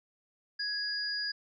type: tone pair together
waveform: sine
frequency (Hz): 1668 / 4881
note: G#6 / D#8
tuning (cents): +7 / -34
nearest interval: octave + perfect fifth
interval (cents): 1859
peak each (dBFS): -36 / -33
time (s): 0.59-1.32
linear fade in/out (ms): 10
effects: none